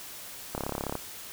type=click train; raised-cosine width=1 ms; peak=-17 dBFS; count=15; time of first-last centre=0.55-0.953 s; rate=34.7 Hz; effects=white hiss -43 dBFS RMS until 1.32 s